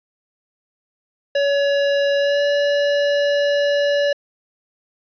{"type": "tone with pitch glide", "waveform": "square", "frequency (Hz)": [565, 573.9], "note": ["C#5", "D5"], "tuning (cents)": [33, -40], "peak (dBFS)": -16, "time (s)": [1.35, 4.13], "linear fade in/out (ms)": 5, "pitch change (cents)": 27, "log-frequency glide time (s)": [2.18, 2.42], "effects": ["resampled to 11025 Hz", "9-bit"]}